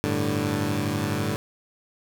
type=chord; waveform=15% pulse; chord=G suspended second; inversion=none; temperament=equal; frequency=98 / 110 / 146.83 Hz; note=G2 / A2 / D3; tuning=0 / 0 / 0 cents; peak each=-22 / -22 / -22 dBFS; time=0.04-1.36 s; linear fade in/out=0 ms; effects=none